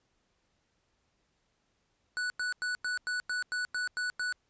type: tone bursts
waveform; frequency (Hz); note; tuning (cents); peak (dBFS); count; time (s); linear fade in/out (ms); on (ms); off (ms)
square; 1480; F#6; 0; -31; 10; 2.17-4.325; 0; 130; 95
effects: pink hiss -75 dBFS RMS until 4.49 s + resampled to 16000 Hz